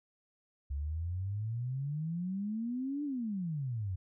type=exponential two-way sweep; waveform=sine; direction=up then down; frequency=68 to 297.6 to 88.5 Hz; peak=-33 dBFS; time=0.7-3.96 s; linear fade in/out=10 ms; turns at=3.04 s; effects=none